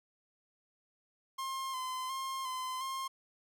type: tone with vibrato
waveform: 45% pulse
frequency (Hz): 1046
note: C6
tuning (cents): -1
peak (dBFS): -36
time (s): 1.38-3.08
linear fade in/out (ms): 10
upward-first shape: square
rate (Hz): 1.4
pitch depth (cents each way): 30
effects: none